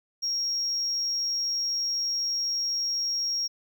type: tone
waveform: triangle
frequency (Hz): 5588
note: F8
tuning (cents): 0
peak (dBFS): -23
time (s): 0.22-3.48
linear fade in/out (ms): 20
effects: tanh soft clip ceiling -22 dBFS